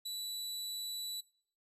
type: tone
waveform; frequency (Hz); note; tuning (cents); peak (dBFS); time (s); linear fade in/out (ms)
sawtooth; 3951; B7; 0; -35; 0.05-1.21; 10
effects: noise-tail reverb RT60 0.5 s tail -21 dB re dry + resampled to 32000 Hz